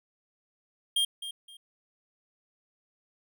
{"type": "tone with echo", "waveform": "square", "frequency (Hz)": 3212, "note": "G7", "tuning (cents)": 41, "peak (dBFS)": -24, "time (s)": [0.96, 1.05], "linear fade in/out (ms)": 5, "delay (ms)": 260, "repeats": 2, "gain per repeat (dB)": -12, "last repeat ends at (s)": 1.57, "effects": []}